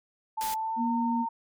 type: tone with pitch glide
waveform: sine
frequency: 880 to 913.7 Hz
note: A5 to A#5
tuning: 0 to -35 cents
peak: -28 dBFS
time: 0.37-1.29 s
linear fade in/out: 10 ms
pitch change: +65 cents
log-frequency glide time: 0.57-0.91 s
type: noise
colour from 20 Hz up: white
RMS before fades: -36 dBFS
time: 0.41-0.54 s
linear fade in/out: 0 ms
type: tone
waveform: sine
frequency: 237.3 Hz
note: A#3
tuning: 31 cents sharp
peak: -26 dBFS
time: 0.76-1.26 s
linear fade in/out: 50 ms
effects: MP3 96 kbps

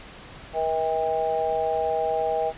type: harmonic tone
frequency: 160 Hz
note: D#3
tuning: 49 cents sharp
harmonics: 3 / 4 / 5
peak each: -27 / -26 / -26 dBFS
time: 0.53-2.53 s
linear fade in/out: 50 ms
effects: pink hiss -43 dBFS RMS until 2.57 s + resampled to 8000 Hz

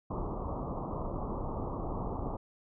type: low-pass noise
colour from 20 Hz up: pink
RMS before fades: -36 dBFS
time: 0.1-2.37 s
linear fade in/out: 10 ms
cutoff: 1200 Hz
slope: 96 dB/octave
effects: none

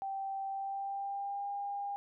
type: tone with pitch glide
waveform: sine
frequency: 780 to 805.2 Hz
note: G5 to G5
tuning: -9 to +46 cents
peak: -35 dBFS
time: 0.02-1.96 s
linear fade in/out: 0 ms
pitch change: +55 cents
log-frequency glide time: 0.48-1.48 s
effects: none

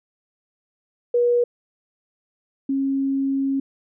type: tone pair in turn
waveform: sine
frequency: 482 / 272.1 Hz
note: B4 / C#4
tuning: -42 / -32 cents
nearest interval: minor seventh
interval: 990 cents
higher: first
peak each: -15 / -19 dBFS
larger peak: first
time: 1.14-1.44 / 2.69-3.6 s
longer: second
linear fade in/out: 5 ms
effects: none

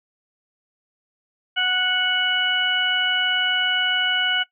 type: harmonic tone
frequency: 737 Hz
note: F#5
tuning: 7 cents flat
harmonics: 1 / 2 / 3 / 4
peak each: -30 / -22 / -27 / -21 dBFS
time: 1.56-4.44 s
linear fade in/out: 20 ms
effects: noise-tail reverb RT60 0.1 s tail -18 dB re dry

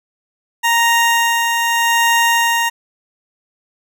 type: tone with tremolo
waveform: 20% pulse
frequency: 932.3 Hz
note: A#5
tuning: in tune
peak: -6 dBFS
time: 0.63-2.7 s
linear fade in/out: 20 ms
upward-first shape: sine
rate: 0.82 Hz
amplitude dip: 35%
effects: none

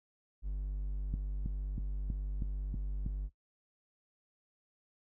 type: tone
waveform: triangle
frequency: 49 Hz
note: G1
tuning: in tune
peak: -32 dBFS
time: 0.42-3.3 s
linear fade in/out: 50 ms
type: click train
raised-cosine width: 5 ms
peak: -26 dBFS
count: 7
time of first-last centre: 1.14-3.063 s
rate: 3.12 Hz
effects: noise-tail reverb RT60 0.1 s tail -19 dB re dry

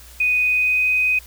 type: tone with pitch glide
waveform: sine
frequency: 2489 to 2505 Hz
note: D#7 to D#7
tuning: 0 to +11 cents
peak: -15 dBFS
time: 0.2-1.19 s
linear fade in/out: 5 ms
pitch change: +11 cents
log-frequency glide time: 0.36-0.87 s
effects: added 60 Hz sine -43 dBFS peak until 1.26 s + white hiss -45 dBFS RMS until 1.26 s

